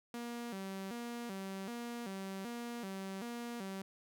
sawtooth tone with vibrato, 214 Hz, A3, 48 cents flat, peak -37 dBFS, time 0.14-3.82 s, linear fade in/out 2 ms, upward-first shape square, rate 1.3 Hz, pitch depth 180 cents each way, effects none

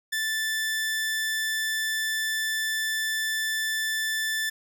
sawtooth tone, 1760 Hz, A6, in tune, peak -22 dBFS, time 0.12-4.5 s, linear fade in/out 10 ms, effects none

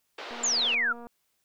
pink band-pass noise, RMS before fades -40 dBFS, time 0.18-0.75 s, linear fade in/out 5 ms, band 410 to 4300 Hz, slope 24 dB/octave
click train, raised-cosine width 1 ms, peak -32 dBFS, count 181, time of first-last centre 0.31-1.069 s, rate 237 Hz
sine exponential sweep, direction down, 7459 to 1318.5 Hz, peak -23 dBFS, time 0.43-0.93 s, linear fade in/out 10 ms
effects white hiss -74 dBFS RMS until 1.44 s

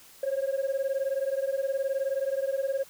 sine beating tone pair, 533 / 552 Hz, C5 / C#5, +32 / -7 cents, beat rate 19 Hz, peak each -27 dBFS, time 0.23-2.84 s, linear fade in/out 5 ms, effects tanh soft clip ceiling -23 dBFS + white hiss -53 dBFS RMS until 2.89 s

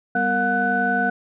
sine tone cluster, 195.9 / 247 / 461.6 / 719 / 1495 Hz, G3 / B3 / A#4 / F#5 / F#6, -1 / 0 / -17 / -50 / +17 cents, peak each -27 / -26 / -29 / -22 / -21 dBFS, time 0.15-1.1 s, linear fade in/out 5 ms, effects tanh soft clip ceiling -7 dBFS

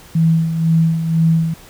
sine tone with tremolo, 163.1 Hz, E3, 18 cents flat, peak -9 dBFS, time 0.15-1.54 s, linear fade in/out 5 ms, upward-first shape sine, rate 2 Hz, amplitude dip 60%, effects pink hiss -42 dBFS RMS until 1.69 s

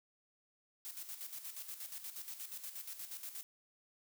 blue noise with tremolo, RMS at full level -45 dBFS, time 0.85-3.43 s, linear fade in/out 0 ms, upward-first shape square, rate 8.4 Hz, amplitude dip 60%, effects none

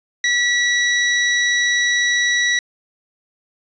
sawtooth tone, 1942 Hz, B6, 30 cents flat, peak -11 dBFS, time 0.24-2.59 s, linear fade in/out 2 ms, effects resampled to 16000 Hz + 7-bit

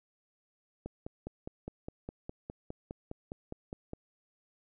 click train, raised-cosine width 2 ms, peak -26 dBFS, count 16, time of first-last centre 0.86-3.934 s, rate 4.88 Hz, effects none

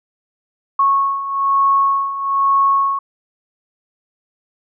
sine beating tone pair, 1100 / 1101.1 Hz, C#6 / C#6, -14 / -12 cents, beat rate 1.1 Hz, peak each -19 / -14 dBFS, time 0.79-2.99 s, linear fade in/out 5 ms, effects none

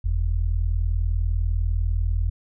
sine tone pair together, 44.96 / 85 Hz, F#1 / F2, -49 / -46 cents, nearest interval major seventh, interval 1103 cents, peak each -21 / -24 dBFS, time 0.04-2.3 s, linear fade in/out 10 ms, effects none

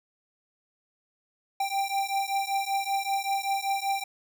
square beating tone pair, 784 / 789.2 Hz, G5 / G5, 0 / +11 cents, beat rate 5.2 Hz, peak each -30 dBFS, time 1.6-4.04 s, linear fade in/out 5 ms, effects none

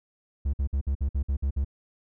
triangle tone bursts, 68.9 Hz, C#2, 10 cents flat, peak -21 dBFS, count 9, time 0.45-1.647 s, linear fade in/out 10 ms, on 85 ms, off 54 ms, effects none

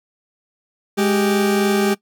40% pulse tone pair together, 207.7 / 392 Hz, G#3 / G4, 0 / 0 cents, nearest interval major seventh, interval 1100 cents, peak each -17 dBFS, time 0.97-1.95 s, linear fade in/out 20 ms, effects noise-tail reverb RT60 0.1 s tail -20 dB re dry

